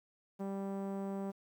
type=tone with low-pass filter; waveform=sawtooth; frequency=196 Hz; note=G3; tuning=in tune; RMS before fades=-39 dBFS; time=0.39-1.32 s; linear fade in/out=20 ms; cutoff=820 Hz; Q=1; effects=11-bit